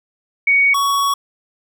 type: tone pair in turn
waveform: sine / square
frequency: 2238 / 1119 Hz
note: C#7 / C#6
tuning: +16 / +16 cents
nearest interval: octave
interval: 1200 cents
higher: first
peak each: -10 / -15 dBFS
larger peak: first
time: 0.47-0.74 / 0.74-1.14 s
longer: second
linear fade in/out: 5 ms
effects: none